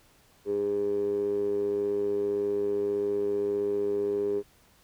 15% pulse tone with band-pass filter, 101.7 Hz, G#2, 36 cents flat, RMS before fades -28 dBFS, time 0.45-4.43 s, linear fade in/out 50 ms, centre 410 Hz, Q 9.2, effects pink hiss -61 dBFS RMS until 4.83 s

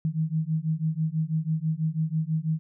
sine beating tone pair, 155.56 / 161.66 Hz, D#3 / E3, 0 / -33 cents, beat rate 6.1 Hz, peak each -27 dBFS, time 0.05-2.59 s, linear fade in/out 0 ms, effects none

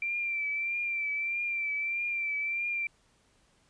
sine tone with vibrato, 2352 Hz, D7, 2 cents sharp, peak -29 dBFS, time 0.02-2.87 s, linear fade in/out 2 ms, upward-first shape triangle, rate 1.6 Hz, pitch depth 47 cents each way, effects pink hiss -67 dBFS RMS until 3.69 s + resampled to 22050 Hz

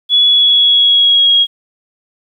sine tone with pitch glide, 3395 to 3289 Hz, G#7 to G#7, +37 to -18 cents, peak -6 dBFS, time 0.09-1.47 s, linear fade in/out 50 ms, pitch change -55 cents, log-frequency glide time 0.24-1.34 s, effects 8-bit

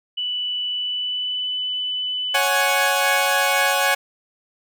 sine tone with pitch glide, 2969 to 2997 Hz, F#7 to F#7, +5 to +22 cents, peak -22 dBFS, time 0.17-2.38 s, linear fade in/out 10 ms, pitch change +17 cents, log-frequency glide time 0.69-1.51 s
15% pulse chord, C# suspended fourth, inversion none, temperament equal with one note detuned, 554.4 / 740 / 833.5 Hz, C#5 / F#5 / G#5, 0 / 0 / +6 cents, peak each -15 dBFS, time 2.34-3.95 s, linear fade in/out 10 ms
effects none

